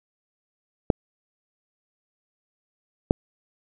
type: clicks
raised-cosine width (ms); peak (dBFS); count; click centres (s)
2; -3; 2; 0.902 / 3.109
effects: none